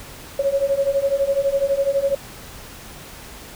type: beating tone pair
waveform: sine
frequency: 546 / 558 Hz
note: C#5 / C#5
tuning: -26 / +11 cents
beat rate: 12 Hz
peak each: -21 / -19 dBFS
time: 0.39-2.15 s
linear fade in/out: 5 ms
effects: pink hiss -39 dBFS RMS until 3.55 s

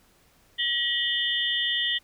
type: tone cluster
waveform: sine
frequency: 1915 / 2959 / 3209 / 3534 Hz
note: A#6 / F#7 / G7 / A7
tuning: +46 / -1 / +40 / +7 cents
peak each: -29 dBFS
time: 0.58-1.99 s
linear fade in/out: 20 ms
effects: pink hiss -61 dBFS RMS until 2.03 s

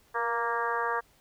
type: harmonic tone with a mistuned harmonic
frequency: 233.1 Hz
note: A#3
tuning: in tune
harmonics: 2 / 3 / 4 / 5 / 6 / 7 / 8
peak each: -34 / -38 / -32 / -32 / -39 / -34 / -41 dBFS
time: 0.14-1.01 s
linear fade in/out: 20 ms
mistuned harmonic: 2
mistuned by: +20 cents
effects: pink hiss -63 dBFS RMS until 1.2 s

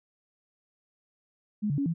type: tone with pitch steps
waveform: sine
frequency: 209.7 / 143.4 / 280.2 / 166.5 Hz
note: G#3 / D3 / C#4 / E3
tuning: +17 / -41 / +19 / +18 cents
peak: -25 dBFS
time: 1.62-1.94 s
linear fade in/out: 20 ms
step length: 80 ms
effects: none

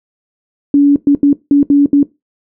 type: tone bursts at uneven times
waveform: sine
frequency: 284.8 Hz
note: C#4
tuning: 47 cents sharp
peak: -4 dBFS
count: 6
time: 0.74-0.96 / 1.07-1.15 / 1.23-1.33 / 1.51-1.63 / 1.7-1.86 / 1.93-2.03 s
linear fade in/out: 2 ms
effects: noise-tail reverb RT60 0.2 s tail -18 dB re dry

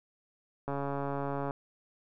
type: click train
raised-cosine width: 1 ms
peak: -21 dBFS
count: 117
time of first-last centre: 0.68-1.509 s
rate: 140 Hz
effects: none

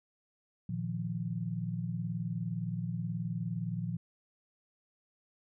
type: chord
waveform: sine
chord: Bb suspended fourth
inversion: none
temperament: equal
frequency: 116.54 / 155.56 / 174.61 Hz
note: Bb2 / Eb3 / F3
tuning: 0 / 0 / 0 cents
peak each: -37 / -39 / -36 dBFS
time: 0.69-3.97 s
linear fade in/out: 5 ms
effects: none

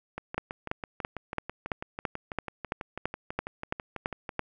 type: two click trains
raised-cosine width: 0.5 ms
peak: -13 / -20 dBFS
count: 13 / 26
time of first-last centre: 0.38-4.393 / 0.18-4.292 s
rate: 2.99 / 6.08 Hz
effects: none

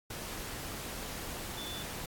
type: tone in noise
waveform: sine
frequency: 3500 Hz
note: A7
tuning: 10 cents flat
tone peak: -42 dBFS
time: 1.57-1.83 s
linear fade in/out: 5 ms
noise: pink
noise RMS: -41 dBFS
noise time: 0.1-2.06 s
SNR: -4 dB
effects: AAC 64 kbps

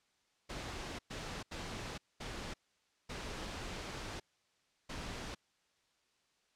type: noise bursts at uneven times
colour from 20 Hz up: pink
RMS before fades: -43 dBFS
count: 6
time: 0.49-0.99 / 1.1-1.43 / 1.51-1.98 / 2.2-2.54 / 3.09-4.2 / 4.89-5.35 s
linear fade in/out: 10 ms
effects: white hiss -75 dBFS RMS until 6.55 s + low-pass 6000 Hz 12 dB/octave

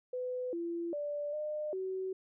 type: tone with pitch steps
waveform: sine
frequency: 502 / 339.8 / 585 / 605 / 377.1 Hz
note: B4 / F4 / D5 / D#5 / F#4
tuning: +28 / -47 / -7 / -49 / +33 cents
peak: -34 dBFS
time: 0.13-2.13 s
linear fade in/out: 5 ms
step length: 400 ms
effects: none

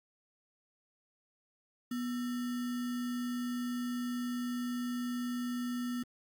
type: tone with sample-and-hold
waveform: sine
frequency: 244.5 Hz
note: B3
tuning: 17 cents flat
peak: -33 dBFS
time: 1.91-6.03 s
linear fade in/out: 5 ms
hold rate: 1575 Hz
effects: Opus 48 kbps

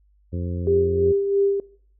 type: harmonic tone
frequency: 87.6 Hz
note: F2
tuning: 6 cents sharp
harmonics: 1 / 2 / 3 / 4 / 5 / 6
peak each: -25 / -31 / -35 / -37 / -39 / -41 dBFS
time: 0.32-1.13 s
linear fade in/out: 20 ms
type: tone with tremolo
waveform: sine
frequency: 397.8 Hz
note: G4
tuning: 25 cents sharp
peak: -15 dBFS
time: 0.67-1.6 s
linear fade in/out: 2 ms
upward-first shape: sine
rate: 3 Hz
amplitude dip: 50%
effects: noise-tail reverb RT60 0.6 s tail -22 dB re dry + added 50 Hz sine -56 dBFS peak until 1.99 s

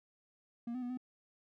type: tone with pitch steps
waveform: triangle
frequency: 235.6 / 252.9 / 244.4 / 252.7 Hz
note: A#3 / B3 / B3 / B3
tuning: +19 / +41 / -18 / +40 cents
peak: -35 dBFS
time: 0.67-0.974 s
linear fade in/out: 5 ms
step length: 76 ms
effects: none

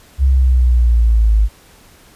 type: exponential sweep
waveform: sine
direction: down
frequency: 68 to 51.91 Hz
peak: -8 dBFS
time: 0.18-1.49 s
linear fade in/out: 50 ms
effects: pink hiss -46 dBFS RMS until 2.15 s + resampled to 32000 Hz

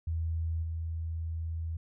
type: tone with level steps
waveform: sine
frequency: 81.7 Hz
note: E2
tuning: 15 cents flat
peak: -29 / -32 dBFS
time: 0.07-1.77 s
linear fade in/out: 5 ms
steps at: 0.62 s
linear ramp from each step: 20 ms
effects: none

